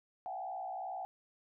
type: tone with frequency modulation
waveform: sine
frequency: 756 Hz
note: F#5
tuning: 37 cents sharp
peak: -38 dBFS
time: 0.26-1.05 s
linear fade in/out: 0 ms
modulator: 62.4 Hz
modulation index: 1.1
effects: none

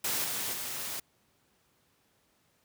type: noise with level steps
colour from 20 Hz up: white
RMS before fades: -31 / -34 / -37 dBFS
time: 0.04-1 s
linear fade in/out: 5 ms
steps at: 0.24 / 0.53 s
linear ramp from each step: 5 ms
effects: pink hiss -70 dBFS RMS until 2.64 s + high-pass 80 Hz 12 dB/octave

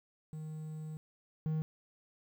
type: tone pair in turn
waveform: triangle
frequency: 155.56 / 156.82 Hz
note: D#3 / D#3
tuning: 0 / +14 cents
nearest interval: unison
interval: 14 cents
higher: second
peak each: -38 / -29 dBFS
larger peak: second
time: 0.33-0.97 / 1.46-1.62 s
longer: first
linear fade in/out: 0 ms
effects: 11-bit

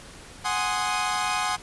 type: chord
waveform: sawtooth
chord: Ab dominant seventh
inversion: third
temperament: equal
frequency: 740 / 830.6 / 1046.5 / 1244.5 Hz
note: Gb5 / Ab5 / C6 / Eb6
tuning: 0 / 0 / 0 / 0 cents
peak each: -26 dBFS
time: 0.44-1.57 s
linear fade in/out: 20 ms
effects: pink hiss -45 dBFS RMS until 1.62 s + resampled to 24000 Hz

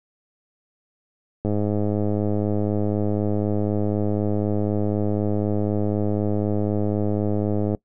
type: click train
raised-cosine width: 2 ms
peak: -11 dBFS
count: 656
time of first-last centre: 1.45-7.748 s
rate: 104 Hz
effects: noise-tail reverb RT60 0.1 s tail -22 dB re dry

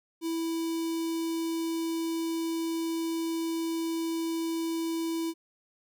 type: tone with notch filter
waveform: square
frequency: 329.1 Hz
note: E4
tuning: 3 cents flat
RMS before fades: -31 dBFS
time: 0.21-5.34 s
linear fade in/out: 50 ms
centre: 1500 Hz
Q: 0.77
effects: none

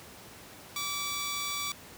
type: tone pair together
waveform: 10% pulse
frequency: 1155 / 3892 Hz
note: D6 / B7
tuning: -29 / -26 cents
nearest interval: octave + major sixth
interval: 2103 cents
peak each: -24 / -33 dBFS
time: 0.76-1.72 s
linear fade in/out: 2 ms
effects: pink hiss -49 dBFS RMS until 1.97 s + high-pass 80 Hz 12 dB/octave

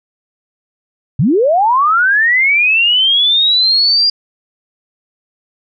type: linear sweep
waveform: sine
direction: up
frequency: 109.4 to 4837 Hz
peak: -8 dBFS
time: 1.19-4.1 s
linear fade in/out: 5 ms
effects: none

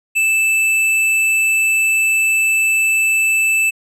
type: tone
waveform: square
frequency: 2637 Hz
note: E7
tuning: in tune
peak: -13 dBFS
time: 0.15-3.71 s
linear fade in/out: 20 ms
effects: low-pass 12000 Hz 12 dB/octave

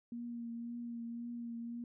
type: tone with vibrato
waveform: sine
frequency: 235.4 Hz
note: A#3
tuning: 17 cents sharp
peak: -40 dBFS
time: 0.12-1.84 s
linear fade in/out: 2 ms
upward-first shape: triangle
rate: 1.9 Hz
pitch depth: 26 cents each way
effects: none

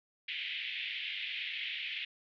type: band-pass noise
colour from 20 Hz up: white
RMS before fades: -39 dBFS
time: 0.28-2.05 s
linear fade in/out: 5 ms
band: 2000 to 3400 Hz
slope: 48 dB/octave
effects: none

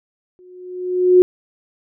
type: tone with exponential growth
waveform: sine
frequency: 363.4 Hz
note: F#4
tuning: 31 cents flat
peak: -4 dBFS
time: 0.39-1.22 s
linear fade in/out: 0 ms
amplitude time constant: 180 ms
effects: none

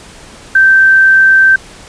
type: tone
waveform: sine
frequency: 1558 Hz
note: G6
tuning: 11 cents flat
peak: -3 dBFS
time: 0.55-1.56 s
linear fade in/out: 5 ms
effects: pink hiss -35 dBFS RMS until 1.88 s + resampled to 22050 Hz

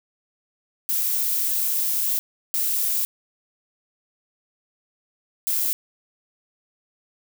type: noise bursts at uneven times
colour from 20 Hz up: violet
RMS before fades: -23 dBFS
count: 3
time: 0.89-2.19 / 2.54-3.05 / 5.47-5.73 s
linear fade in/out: 0 ms
effects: none

